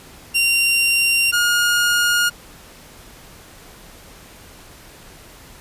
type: tone pair in turn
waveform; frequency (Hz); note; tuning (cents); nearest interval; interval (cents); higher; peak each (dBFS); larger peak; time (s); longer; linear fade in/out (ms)
sawtooth; 2763 / 1427.7; F7 / F6; -19 / +38; major seventh; 1143; first; -11; neither; 0.34-1.32 / 1.32-2.3; neither; 20
effects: pink hiss -43 dBFS RMS until 5.6 s + resampled to 32000 Hz